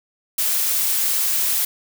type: noise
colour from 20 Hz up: blue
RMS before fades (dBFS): -20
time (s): 0.38-1.65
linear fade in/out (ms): 5
effects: none